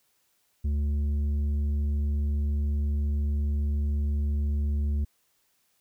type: tone with tanh clipping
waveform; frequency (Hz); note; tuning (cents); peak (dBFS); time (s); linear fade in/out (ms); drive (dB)
triangle; 72.8; D2; -15; -25; 0.64-5.05; 10; 11
effects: white hiss -70 dBFS RMS until 5.8 s